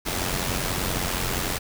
pink noise with amplitude modulation, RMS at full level -24 dBFS, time 0.05-1.59 s, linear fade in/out 20 ms, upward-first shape sine, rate 90.4 Hz, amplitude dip 60%, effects none

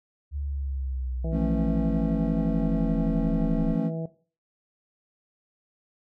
sine linear sweep, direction down, 72.6 to 31 Hz, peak -28 dBFS, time 0.31-3.77 s, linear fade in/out 50 ms
harmonic tone, 163.1 Hz, E3, 18 cents flat, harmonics 1 / 2 / 3 / 4 / 5, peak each -30 / -40 / -37 / -38 / -52 dBFS, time 1.24-4.06 s, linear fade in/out 5 ms
triangle chord, F augmented, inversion none, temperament equal with one note detuned, 174.61 / 220 / 273.5 Hz, F3 / A3 / C#4, 0 / 0 / -23 cents, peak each -27 dBFS, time 1.31-3.91 s, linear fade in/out 50 ms
effects noise-tail reverb RT60 0.4 s tail -17 dB re dry

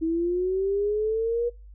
sine linear sweep, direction up, 319.8 to 481 Hz, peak -22 dBFS, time 0.01-1.5 s, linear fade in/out 20 ms, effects noise-tail reverb RT60 0.3 s tail -25 dB re dry + added 50 Hz sine -43 dBFS peak until 1.74 s

